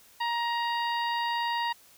harmonic tone, 941 Hz, A#5, 16 cents sharp, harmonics 1 / 2 / 3 / 4 / 5, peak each -28 / -34 / -38 / -40 / -42 dBFS, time 0.2-1.73 s, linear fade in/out 10 ms, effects white hiss -57 dBFS RMS until 1.97 s

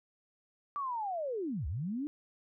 sine linear two-way sweep, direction down then up, 1174.7 to 62.4 to 306.2 Hz, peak -33 dBFS, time 0.76-2.07 s, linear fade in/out 0 ms, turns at 1.67 s, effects none

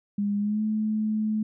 sine tone with pitch glide, 203.6 to 215.5 Hz, G#3 to A3, -34 to -36 cents, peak -23 dBFS, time 0.18-1.43 s, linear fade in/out 5 ms, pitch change +98 cents, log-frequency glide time 0.38-0.62 s, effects none

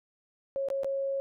sine tone with dropouts, 547 Hz, C#5, 23 cents flat, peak -28 dBFS, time 0.56-1.2 s, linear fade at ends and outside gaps 0 ms, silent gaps 0.686-0.702 / 0.834-0.845 s, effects none

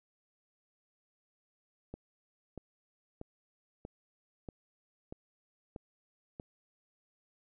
click train, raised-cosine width 2 ms, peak -29 dBFS, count 8, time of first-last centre 1.94-6.399 s, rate 1.57 Hz, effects none

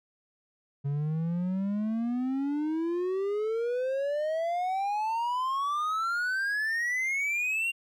triangle exponential sweep, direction up, 138.59 to 2794 Hz, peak -25 dBFS, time 0.84-7.72 s, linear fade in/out 20 ms, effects none

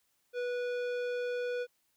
sine tone with tanh clipping, 490 Hz, B4, 14 cents flat, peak -34 dBFS, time 0.33-1.67 s, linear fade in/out 50 ms, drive 15 dB, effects white hiss -75 dBFS RMS until 1.96 s

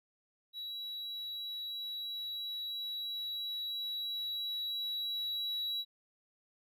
triangle tone with level ramp, 3901 Hz, B7, 22 cents flat, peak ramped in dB -38 to -32 dBFS, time 0.53-5.85 s, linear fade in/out 50 ms, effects none

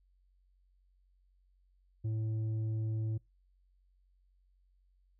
sine tone with tanh clipping, 110 Hz, A2, in tune, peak -33 dBFS, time 2.04-3.18 s, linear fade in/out 10 ms, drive 6 dB, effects noise-tail reverb RT60 0.2 s tail -25 dB re dry + added 46 Hz sine -66 dBFS peak until 5.19 s

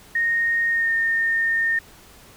sine tone with pitch glide, 1855 to 1826.3 Hz, A#6 to A#6, -9 to -36 cents, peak -18 dBFS, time 0.15-1.79 s, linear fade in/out 5 ms, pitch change -27 cents, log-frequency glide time 0.69-0.92 s, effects pink hiss -48 dBFS RMS until 2.36 s

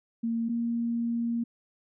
sine tone pair in turn, 230 / 233.8 Hz, A#3 / A#3, -23 / +5 cents, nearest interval unison, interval 28 cents, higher second, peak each -26 dBFS, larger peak neither, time 0.23-0.49 / 0.49-1.44 s, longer second, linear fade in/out 10 ms, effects none

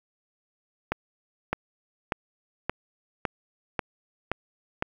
accelerating click train, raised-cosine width 0.5 ms, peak -10 dBFS, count 8, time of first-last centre 0.92-4.824 s, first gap 610 ms, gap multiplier 0.97, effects 8-bit

